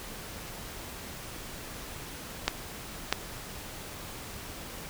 clicks, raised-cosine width 0.2 ms, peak -6 dBFS, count 2, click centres 2.48 / 3.126 s, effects pink hiss -42 dBFS RMS until 4.89 s

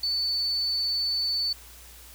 sine tone, 4491 Hz, C#8, 22 cents sharp, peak -24 dBFS, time 0.03-1.53 s, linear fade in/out 5 ms, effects added 60 Hz sine -50 dBFS peak until 2.14 s + white hiss -49 dBFS RMS until 2.14 s

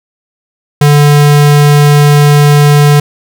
square tone, 146.2 Hz, D3, 7 cents flat, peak -3 dBFS, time 0.81-3 s, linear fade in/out 5 ms, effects none

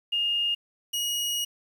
sine / sawtooth tone pair in turn, 2835 / 2891 Hz, F7 / F#7, +25 / -41 cents, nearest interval unison, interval 34 cents, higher second, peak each -23 dBFS, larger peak neither, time 0.12-0.55 / 0.93-1.45 s, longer second, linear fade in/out 10 ms, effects 9-bit

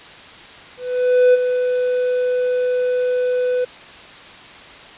triangle tone with ADSR envelope, 499 Hz, B4, 18 cents sharp, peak -6 dBFS, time 0.77-3.65 s, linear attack 570 ms, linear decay 22 ms, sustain -8 dB, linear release 10 ms, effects white hiss -39 dBFS RMS until 4.97 s + resampled to 8000 Hz

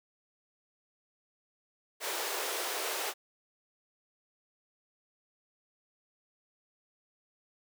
pink high-pass noise, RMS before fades -35 dBFS, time 2-3.14 s, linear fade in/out 50 ms, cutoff 370 Hz, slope 48 dB/octave, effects none

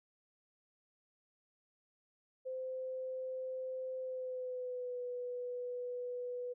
sine tone with pitch glide, 517 to 492.8 Hz, C5 to B4, -21 to -4 cents, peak -38 dBFS, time 2.45-6.54 s, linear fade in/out 20 ms, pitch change -83 cents, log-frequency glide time 4-5.01 s, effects none

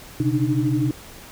sine tone cluster, 127.1 / 140.5 / 295.4 / 308 Hz, C3 / C#3 / D4 / D#4, -50 / +24 / +10 / -17 cents, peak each -22 / -27 / -25 / -22 dBFS, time 0.2-0.91 s, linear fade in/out 2 ms, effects pink hiss -42 dBFS RMS until 1.31 s

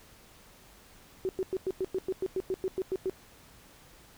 sine tone bursts, 377 Hz, F#4, 32 cents sharp, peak -27 dBFS, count 14, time 1.25-3.097 s, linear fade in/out 0 ms, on 40 ms, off 99 ms, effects pink hiss -56 dBFS RMS until 4.17 s

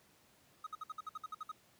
triangle tone bursts, 1264 Hz, D#6, 27 cents sharp, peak -38 dBFS, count 11, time 0.64-1.517 s, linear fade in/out 5 ms, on 27 ms, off 58 ms, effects pink hiss -67 dBFS RMS until 1.79 s + high-pass 100 Hz 12 dB/octave

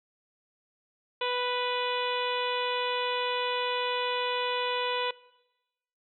harmonic tone, 493.9 Hz, B4, in tune, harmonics 1 / 2 / 3 / 4 / 5 / 6 / 7 / 8, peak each -31 / -32 / -39 / -41 / -36 / -37 / -37 / -43 dBFS, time 1.21-5.11 s, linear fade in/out 5 ms, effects noise-tail reverb RT60 1.0 s tail -21 dB re dry

